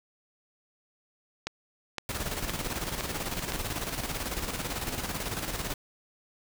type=click train; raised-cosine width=0.2 ms; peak=-14 dBFS; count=5; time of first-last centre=1.47-3.521 s; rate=1.95 Hz
type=noise with tremolo; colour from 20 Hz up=pink; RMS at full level=-32 dBFS; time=2.09-5.74 s; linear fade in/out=2 ms; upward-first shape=square; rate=18 Hz; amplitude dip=50%
effects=none